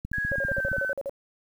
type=click train; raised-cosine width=5 ms; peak=-21 dBFS; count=12; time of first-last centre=0.05-0.783 s; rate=15 Hz
type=tone with pitch glide; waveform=sine; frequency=1661.2 to 1523.3 Hz; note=G#6 to F#6; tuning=0 to +50 cents; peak=-26 dBFS; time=0.13-0.93 s; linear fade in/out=5 ms; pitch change=-150 cents; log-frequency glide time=0.27-0.74 s
type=tone bursts; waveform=sine; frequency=554.4 Hz; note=C#5; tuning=in tune; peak=-28 dBFS; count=10; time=0.32-1.095 s; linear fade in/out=0 ms; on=37 ms; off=45 ms
effects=9-bit